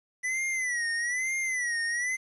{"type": "tone with vibrato", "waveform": "square", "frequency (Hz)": 1975.5, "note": "B6", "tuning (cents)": 0, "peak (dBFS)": -28, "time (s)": [0.23, 2.17], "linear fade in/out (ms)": 20, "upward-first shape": "sine", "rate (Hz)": 1.1, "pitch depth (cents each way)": 120, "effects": ["resampled to 24000 Hz", "10-bit"]}